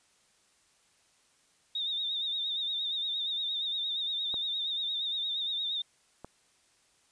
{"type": "tone with vibrato", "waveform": "sine", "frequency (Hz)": 3671, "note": "A#7", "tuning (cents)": -27, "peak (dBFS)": -30, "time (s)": [1.75, 5.82], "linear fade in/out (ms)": 5, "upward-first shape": "sine", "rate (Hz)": 8.6, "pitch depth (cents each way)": 63}
{"type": "clicks", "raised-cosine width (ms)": 1, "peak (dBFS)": -28, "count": 2, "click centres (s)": [4.342, 6.246]}
{"effects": ["white hiss -67 dBFS RMS until 7.11 s", "resampled to 22050 Hz"]}